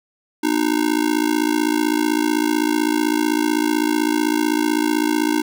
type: tone with amplitude modulation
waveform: square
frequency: 306.4 Hz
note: D#4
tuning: 27 cents flat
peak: -13 dBFS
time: 0.43-5.42 s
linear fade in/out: 10 ms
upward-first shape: sine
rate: 55.8 Hz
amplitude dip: 95%
effects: none